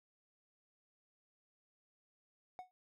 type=tone with exponential decay; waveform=triangle; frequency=736 Hz; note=F#5; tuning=9 cents flat; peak=-39 dBFS; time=2.59-2.71 s; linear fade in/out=0 ms; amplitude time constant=26 ms; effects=none